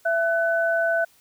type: tone pair together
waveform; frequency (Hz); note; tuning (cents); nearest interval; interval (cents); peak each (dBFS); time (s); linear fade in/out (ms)
sine; 667.7 / 1500; E5 / F#6; +22 / +23; octave + major second; 1401; -21 / -23; 0.05-1.05; 10
effects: white hiss -58 dBFS RMS until 1.2 s